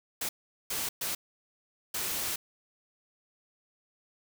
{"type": "noise bursts at uneven times", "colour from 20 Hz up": "white", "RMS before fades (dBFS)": -33, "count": 4, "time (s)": [[0.21, 0.29], [0.7, 0.89], [1.01, 1.15], [1.94, 2.36]], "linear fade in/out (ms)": 5, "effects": []}